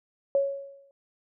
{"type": "tone with exponential decay", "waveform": "sine", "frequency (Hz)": 554.4, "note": "C#5", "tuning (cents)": 0, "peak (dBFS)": -18, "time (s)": [0.35, 0.91], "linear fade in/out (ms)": 1, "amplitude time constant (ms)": 120, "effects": []}